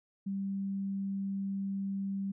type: tone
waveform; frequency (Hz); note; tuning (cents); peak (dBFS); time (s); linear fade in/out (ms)
sine; 196; G3; 0; -32; 0.26-2.32; 10
effects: none